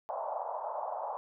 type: band-pass noise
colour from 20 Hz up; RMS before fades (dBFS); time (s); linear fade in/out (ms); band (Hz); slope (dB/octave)
white; -37; 0.09-1.17; 0; 580 to 970; 48
effects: none